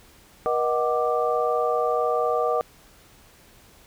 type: tone cluster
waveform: sine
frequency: 479.7 / 624 / 745 / 1178 Hz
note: A#4 / D#5 / F#5 / D6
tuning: +50 / +5 / +12 / +5 cents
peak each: -24 / -26 / -27 / -27 dBFS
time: 0.46-2.61 s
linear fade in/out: 0 ms
effects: pink hiss -53 dBFS RMS until 3.86 s